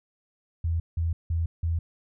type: tone bursts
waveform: sine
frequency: 83 Hz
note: E2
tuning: 12 cents sharp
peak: -23 dBFS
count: 4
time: 0.64-1.79 s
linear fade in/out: 5 ms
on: 160 ms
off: 170 ms
effects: none